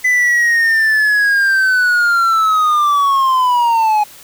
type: linear sweep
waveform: triangle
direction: down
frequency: 2012 to 830.6 Hz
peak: -8 dBFS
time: 0.04-4.04 s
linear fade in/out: 10 ms
effects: white hiss -39 dBFS RMS until 4.23 s